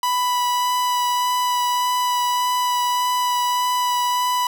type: tone with vibrato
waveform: 45% pulse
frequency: 987.8 Hz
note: B5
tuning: in tune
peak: -18 dBFS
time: 0.03-4.47 s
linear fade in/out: 2 ms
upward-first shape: sine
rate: 1.7 Hz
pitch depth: 9 cents each way
effects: none